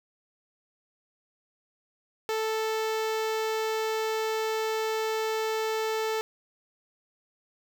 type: tone with notch filter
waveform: sawtooth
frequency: 440 Hz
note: A4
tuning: in tune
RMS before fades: -29 dBFS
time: 2.29-6.21 s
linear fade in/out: 0 ms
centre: 10000 Hz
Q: 1.3
effects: none